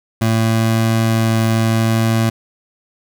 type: tone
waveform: 25% pulse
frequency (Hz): 112.6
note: A2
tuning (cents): +40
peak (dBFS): -9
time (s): 0.21-2.3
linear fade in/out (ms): 10
effects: none